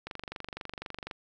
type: click train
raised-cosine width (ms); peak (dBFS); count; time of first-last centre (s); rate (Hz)
0.3; -22; 26; 0.07-1.112; 24
effects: none